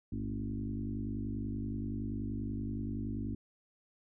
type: tone with frequency modulation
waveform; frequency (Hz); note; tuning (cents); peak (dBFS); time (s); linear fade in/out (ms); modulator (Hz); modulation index
sine; 164.81; E3; 0; -34; 0.12-3.35; 5; 50.5; 2.7
effects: none